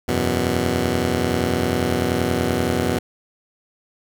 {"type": "chord", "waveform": "10% pulse", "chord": "E suspended second", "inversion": "none", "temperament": "just", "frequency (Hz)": [82.41, 92.71, 123.61], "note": ["E2", "F#2", "B2"], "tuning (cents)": [0, 4, 2], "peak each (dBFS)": -16, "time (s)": [0.08, 2.99], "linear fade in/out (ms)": 5, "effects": []}